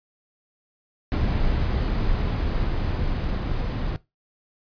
brown noise with level ramp, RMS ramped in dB -22 to -26 dBFS, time 1.12-3.96 s, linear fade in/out 0 ms, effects noise-tail reverb RT60 0.2 s tail -18 dB re dry + resampled to 11025 Hz

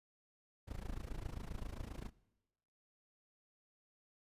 brown noise with amplitude modulation, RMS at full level -41 dBFS, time 0.67-2.1 s, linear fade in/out 20 ms, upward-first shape sine, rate 27.5 Hz, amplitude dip 90%, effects noise-tail reverb RT60 1.0 s tail -21 dB re dry + resampled to 32000 Hz

